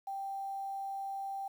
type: tone with quantisation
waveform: sine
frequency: 784 Hz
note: G5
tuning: in tune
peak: -36 dBFS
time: 0.07-1.48 s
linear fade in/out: 5 ms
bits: 10
effects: none

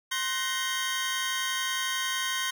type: tone cluster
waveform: 25% pulse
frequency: 1050 / 1515 / 1868 / 3201 Hz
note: C6 / F#6 / A#6 / G7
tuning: +6 / +40 / +3 / +36 cents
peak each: -30 dBFS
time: 0.11-2.51 s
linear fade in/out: 10 ms
effects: none

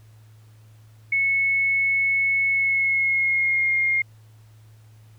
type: tone with pitch glide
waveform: sine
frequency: 2200 to 2130 Hz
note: C#7 to C7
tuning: -14 to +30 cents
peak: -18 dBFS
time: 1.12-4.02 s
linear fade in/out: 5 ms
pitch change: -56 cents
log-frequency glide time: 2.49-3.74 s
effects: added 109 Hz sine -47 dBFS peak until 5.18 s + pink hiss -61 dBFS RMS until 5.18 s

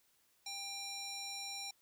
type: tone with band-pass filter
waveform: square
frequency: 796 Hz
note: G5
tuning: 26 cents sharp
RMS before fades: -44 dBFS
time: 0.46-1.71 s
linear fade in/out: 5 ms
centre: 5500 Hz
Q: 1.9
effects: white hiss -73 dBFS RMS until 1.81 s

